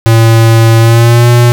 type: tone with pitch glide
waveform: square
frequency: 113.7 to 120.25 Hz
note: A#2 to B2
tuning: -43 to -46 cents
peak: -3 dBFS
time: 0.06-1.52 s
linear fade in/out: 0 ms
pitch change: +97 cents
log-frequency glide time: 0.79-1.29 s
effects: none